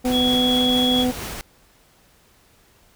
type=harmonic tone; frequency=250.9 Hz; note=B3; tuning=28 cents sharp; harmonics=1 / 2 / 3; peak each=-19 / -25 / -29 dBFS; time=0.04-1.12 s; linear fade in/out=20 ms
type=noise with tremolo; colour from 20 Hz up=pink; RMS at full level=-30 dBFS; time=0.05-1.41 s; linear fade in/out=0 ms; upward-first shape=triangle; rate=4.4 Hz; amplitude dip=30%
type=tone; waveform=sine; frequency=3349 Hz; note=G#7; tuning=14 cents sharp; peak=-19 dBFS; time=0.11-1.06 s; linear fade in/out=50 ms
effects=pink hiss -56 dBFS RMS until 2.95 s